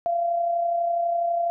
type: tone with amplitude modulation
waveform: sine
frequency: 686 Hz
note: F5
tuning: 31 cents flat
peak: -19 dBFS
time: 0.06-1.5 s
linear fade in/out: 0 ms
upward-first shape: sine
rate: 32.1 Hz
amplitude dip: 40%
effects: none